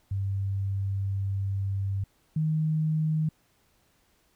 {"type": "tone pair in turn", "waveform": "sine", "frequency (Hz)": [98, 156.24], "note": ["G2", "D#3"], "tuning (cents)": [0, 8], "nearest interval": "minor sixth", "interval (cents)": 808, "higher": "second", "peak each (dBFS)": [-26, -23], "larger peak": "second", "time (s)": [[0.11, 2.04], [2.36, 3.29]], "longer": "first", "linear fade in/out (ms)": 5, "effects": ["pink hiss -67 dBFS RMS until 4.35 s"]}